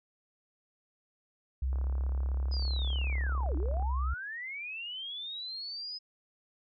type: tone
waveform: sine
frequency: 65.41 Hz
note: C2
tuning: in tune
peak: -28 dBFS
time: 1.62-4.14 s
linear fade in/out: 5 ms
type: click train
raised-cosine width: 1 ms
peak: -34 dBFS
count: 76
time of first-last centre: 1.73-3.825 s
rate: 35.8 Hz
type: linear two-way sweep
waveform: sine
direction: down then up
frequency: 5070 to 277.2 to 5070 Hz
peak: -37 dBFS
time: 2.51-5.99 s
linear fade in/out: 20 ms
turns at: 3.56 s
effects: none